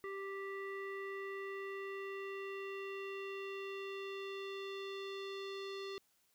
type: tone with low-pass filter sweep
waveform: square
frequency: 392 Hz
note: G4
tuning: in tune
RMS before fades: -44 dBFS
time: 0.04-5.98 s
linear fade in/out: 0 ms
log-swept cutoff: 1800 to 4100 Hz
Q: 3
effects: white hiss -75 dBFS RMS until 6.34 s